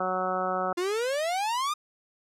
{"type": "harmonic tone", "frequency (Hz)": 185, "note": "F#3", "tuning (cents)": 0, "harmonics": [1, 2, 3, 4, 5, 6, 7, 8], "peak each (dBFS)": [-38, -36, -32, -31, -39, -37, -31, -41], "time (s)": [0, 0.73], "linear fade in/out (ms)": 5}
{"type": "exponential sweep", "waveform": "45% pulse", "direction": "up", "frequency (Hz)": [343.1, 1242], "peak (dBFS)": -26, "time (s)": [0.77, 1.74], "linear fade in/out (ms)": 10}
{"effects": ["low-pass 10000 Hz 12 dB/octave"]}